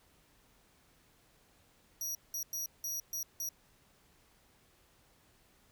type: tone bursts at uneven times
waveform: sawtooth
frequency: 5770 Hz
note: F#8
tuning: 44 cents flat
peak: -33 dBFS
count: 6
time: 2.01-2.15 / 2.34-2.43 / 2.53-2.66 / 2.84-3 / 3.13-3.23 / 3.4-3.49 s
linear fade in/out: 2 ms
effects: pink hiss -67 dBFS RMS until 5.71 s